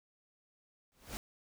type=noise with exponential growth; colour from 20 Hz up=pink; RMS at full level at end=-38 dBFS; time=0.92-1.17 s; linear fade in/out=0 ms; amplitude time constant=54 ms; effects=none